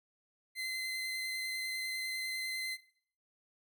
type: tone with vibrato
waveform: 30% pulse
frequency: 2060 Hz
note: C7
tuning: 28 cents flat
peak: -33 dBFS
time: 0.55-2.78 s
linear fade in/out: 50 ms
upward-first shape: sine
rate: 10 Hz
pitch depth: 10 cents each way
effects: noise-tail reverb RT60 0.6 s tail -20 dB re dry